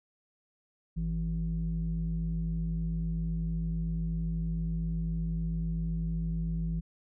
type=tone pair together; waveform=sine; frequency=52.12 / 164.81 Hz; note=G#1 / E3; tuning=+7 / 0 cents; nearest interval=octave + minor sixth; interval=1993 cents; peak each=-31 / -30 dBFS; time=0.96-6.81 s; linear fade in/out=20 ms; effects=tanh soft clip ceiling -24 dBFS